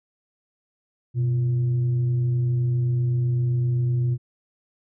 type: tone with frequency modulation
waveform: sine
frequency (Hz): 124.4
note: B2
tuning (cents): +13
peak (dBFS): -19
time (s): 1.14-4.18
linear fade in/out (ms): 50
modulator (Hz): 221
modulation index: 0.23
effects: none